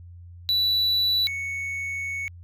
triangle tone pair in turn, 3951 / 2217 Hz, B7 / C#7, 0 / 0 cents, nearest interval minor seventh, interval 1000 cents, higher first, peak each -18 / -26 dBFS, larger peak first, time 0.49-1.27 / 1.27-2.28 s, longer second, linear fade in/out 0 ms, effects added 87 Hz sine -41 dBFS peak until 2.43 s

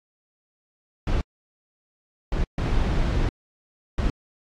brown noise bursts at uneven times, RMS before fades -22 dBFS, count 4, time 1.07-1.21 / 2.32-2.44 / 2.58-3.29 / 3.98-4.1 s, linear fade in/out 2 ms, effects low-pass 5000 Hz 12 dB/octave + AAC 64 kbps

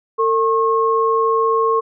sine tone pair together, 451.8 / 1084 Hz, A4 / C#6, +46 / -39 cents, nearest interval octave + minor third, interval 1515 cents, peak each -16 dBFS, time 0.18-1.81 s, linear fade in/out 20 ms, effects none

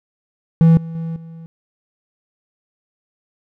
triangle tone with level steps, 164.2 Hz, E3, 6 cents flat, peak -5 / -24 / -20 / -31 dBFS, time 0.61-1.46 s, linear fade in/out 0 ms, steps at 0.77 / 0.95 / 1.16 s, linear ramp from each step 2 ms, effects none

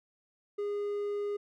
triangle tone, 410 Hz, G#4, 22 cents flat, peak -29 dBFS, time 0.58-1.37 s, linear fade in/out 10 ms, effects none

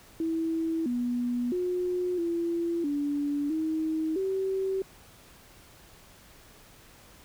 sine tone with pitch steps, 326 / 243.4 / 360 / 339.1 / 288.4 / 316.7 / 383.4 Hz, E4 / B3 / F#4 / E4 / D4 / D#4 / G4, -19 / -25 / -47 / +49 / -31 / +31 / -38 cents, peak -26 dBFS, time 0.2-4.82 s, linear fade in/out 2 ms, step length 660 ms, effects pink hiss -54 dBFS RMS until 7.24 s

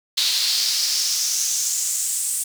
brown noise with high-pass filter sweep, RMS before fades -22 dBFS, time 0.17-2.44 s, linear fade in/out 10 ms, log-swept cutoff 4000 to 8600 Hz, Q 3.6, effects none

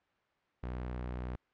sawtooth tone, 61.74 Hz, B1, in tune, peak -33 dBFS, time 0.63-1.36 s, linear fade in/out 5 ms, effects white hiss -73 dBFS RMS until 1.53 s + low-pass 2000 Hz 12 dB/octave

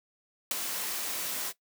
white noise with ADSR envelope, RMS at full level -26 dBFS, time 0.51-1.53 s, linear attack 3 ms, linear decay 12 ms, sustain -8 dB, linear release 45 ms, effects noise-tail reverb RT60 0.1 s tail -17 dB re dry + high-pass 200 Hz 12 dB/octave

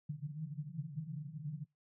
white band-pass noise, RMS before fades -43 dBFS, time 0.09-1.65 s, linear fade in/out 10 ms, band 140 to 160 Hz, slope 96 dB/octave, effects noise-tail reverb RT60 0.2 s tail -22 dB re dry

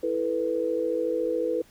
sine chord, E suspended fourth, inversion none, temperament equal, 329.6 / 440 / 493.9 Hz, E4 / A4 / B4, 0 / 0 / 0 cents, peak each -30 / -30 / -26 dBFS, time 0.03-1.62 s, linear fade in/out 5 ms, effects pink hiss -57 dBFS RMS until 1.7 s

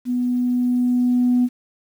sine tone with level ramp, 246.9 Hz, B3, in tune, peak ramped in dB -18 to -12 dBFS, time 0.05-1.49 s, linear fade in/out 50 ms, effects tanh soft clip ceiling -10 dBFS + 8-bit

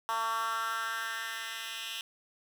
10% pulse tone with high-pass filter sweep, 225.8 Hz, A3, 45 cents sharp, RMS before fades -35 dBFS, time 0.09-2.01 s, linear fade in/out 0 ms, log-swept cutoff 1000 to 2700 Hz, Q 3.5, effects none

